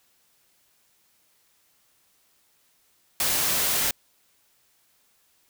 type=noise; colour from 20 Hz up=white; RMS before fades=-24 dBFS; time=3.2-3.91 s; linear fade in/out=2 ms; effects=white hiss -65 dBFS RMS until 5.49 s

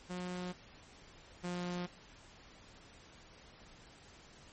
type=tone pair in turn; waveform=sawtooth; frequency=180 / 177.32 Hz; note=F#3 / F3; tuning=-47 / +27 cents; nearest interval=unison; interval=26 cents; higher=first; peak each=-35 / -33 dBFS; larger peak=second; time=0.09-0.53 / 1.43-1.87 s; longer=neither; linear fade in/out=20 ms; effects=pink hiss -58 dBFS RMS until 4.52 s + MP3 32 kbps

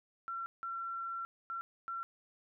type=tone bursts at uneven times; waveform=sine; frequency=1358 Hz; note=F6; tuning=49 cents flat; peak=-37 dBFS; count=4; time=0.28-0.46 / 0.63-1.25 / 1.5-1.61 / 1.88-2.03 s; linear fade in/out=0 ms; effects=none

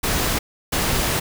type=noise bursts at uneven times; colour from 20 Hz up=pink; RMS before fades=-21 dBFS; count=2; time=0.03-0.39 / 0.72-1.2 s; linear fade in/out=10 ms; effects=none

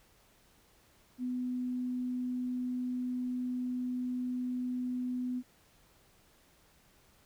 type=tone; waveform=sine; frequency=250 Hz; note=B3; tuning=21 cents sharp; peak=-32 dBFS; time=1.18-5.43 s; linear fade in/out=50 ms; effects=pink hiss -65 dBFS RMS until 7.25 s

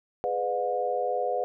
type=chord; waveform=sine; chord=G# diminished seventh; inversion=none; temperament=just; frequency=415.3 / 498.4 / 598 / 717.6 Hz; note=G#4 / B4 / D5 / F5; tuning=0 / +16 / +31 / +47 cents; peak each=-34 / -29 / -33 / -29 dBFS; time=0.24-1.44 s; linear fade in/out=0 ms; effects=none

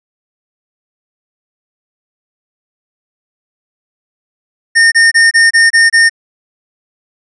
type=tone bursts; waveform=square; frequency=1827 Hz; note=A#6; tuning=35 cents flat; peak=-5 dBFS; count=7; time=4.75-6.096 s; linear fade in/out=20 ms; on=170 ms; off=26 ms; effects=resampled to 24000 Hz

